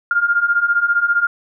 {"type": "beating tone pair", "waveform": "sine", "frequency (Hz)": [1396.9, 1411.9], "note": ["F6", "F6"], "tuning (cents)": [0, 18], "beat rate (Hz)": 15, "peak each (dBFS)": [-18, -15], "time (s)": [0.11, 1.27], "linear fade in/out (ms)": 2, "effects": []}